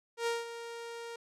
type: tone with ADSR envelope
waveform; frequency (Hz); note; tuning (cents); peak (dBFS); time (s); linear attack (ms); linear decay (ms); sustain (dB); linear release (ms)
sawtooth; 466.2; A#4; 0; -25; 0.17-1.16; 97; 180; -12; 4
effects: low-pass 9000 Hz 12 dB/octave